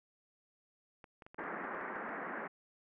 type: clicks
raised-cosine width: 0.5 ms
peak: -37 dBFS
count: 11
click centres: 1.042 / 1.222 / 1.265 / 1.345 / 1.395 / 1.44 / 1.643 / 1.749 / 1.812 / 1.959 / 2.092 s
type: band-pass noise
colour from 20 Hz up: white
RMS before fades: -42 dBFS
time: 1.38-2.48 s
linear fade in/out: 10 ms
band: 180 to 1900 Hz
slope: 48 dB/octave
effects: none